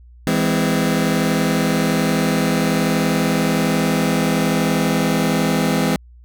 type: chord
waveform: sawtooth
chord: E augmented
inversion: none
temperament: just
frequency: 164.81 / 206 / 257.5 Hz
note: E3 / G#3 / B#3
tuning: 0 / -14 / -28 cents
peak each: -16 dBFS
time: 0.27-5.96 s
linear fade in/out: 0 ms
effects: added 60 Hz sine -41 dBFS peak until 6.24 s